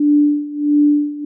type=tone with tremolo; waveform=sine; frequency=293.7 Hz; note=D4; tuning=in tune; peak=-8 dBFS; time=0-1.25 s; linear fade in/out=5 ms; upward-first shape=sine; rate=1.5 Hz; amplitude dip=85%; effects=none